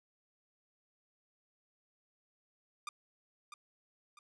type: tone with echo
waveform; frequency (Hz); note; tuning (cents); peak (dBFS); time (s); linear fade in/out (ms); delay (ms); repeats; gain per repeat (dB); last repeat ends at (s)
sawtooth; 1200; D6; +37; -35; 2.87-2.89; 2; 650; 2; -8; 4.19
effects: resampled to 24000 Hz